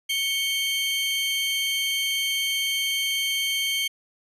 40% pulse tone pair together, 2217 / 3142 Hz, C#7 / G7, 0 / +3 cents, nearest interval tritone, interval 603 cents, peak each -27 / -24 dBFS, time 0.09-3.88 s, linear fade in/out 10 ms, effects resampled to 32000 Hz

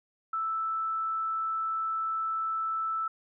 sine tone, 1318.5 Hz, E6, in tune, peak -28 dBFS, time 0.33-3.08 s, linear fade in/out 5 ms, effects none

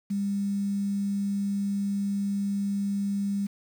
sine tone with quantisation, 200 Hz, G3, 35 cents sharp, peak -25 dBFS, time 0.1-3.47 s, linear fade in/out 10 ms, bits 8, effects none

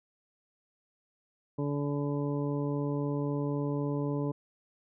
harmonic tone, 143.8 Hz, D3, 36 cents flat, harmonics 1 / 2 / 3 / 4 / 6 / 7, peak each -32 / -33 / -36 / -41 / -47 / -45 dBFS, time 1.58-4.32 s, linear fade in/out 10 ms, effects none

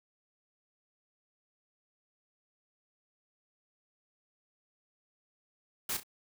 white noise with echo, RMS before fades -34 dBFS, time 5.89-5.97 s, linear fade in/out 5 ms, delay 32 ms, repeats 2, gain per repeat -10 dB, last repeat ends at 6.034 s, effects none

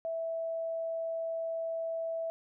sine tone, 657 Hz, E5, 6 cents flat, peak -32 dBFS, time 0.05-2.3 s, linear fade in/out 0 ms, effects none

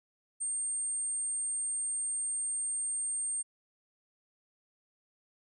sine tone, 8660 Hz, C#9, 41 cents flat, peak -31 dBFS, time 0.4-3.43 s, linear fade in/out 20 ms, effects none

